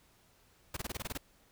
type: noise bursts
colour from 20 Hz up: pink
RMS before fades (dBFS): -38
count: 9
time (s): 0.74-1.176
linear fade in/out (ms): 5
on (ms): 28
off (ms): 23
effects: pink hiss -66 dBFS RMS until 1.51 s